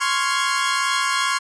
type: chord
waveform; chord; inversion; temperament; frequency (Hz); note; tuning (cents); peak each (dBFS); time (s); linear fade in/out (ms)
sawtooth; Db major seventh; third; equal; 1046.5 / 1108.7 / 1396.9 / 1661.2; C6 / Db6 / F6 / Ab6; 0 / 0 / 0 / 0; -20 / -20 / -22 / -22; 0-1.39; 20
effects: resampled to 22050 Hz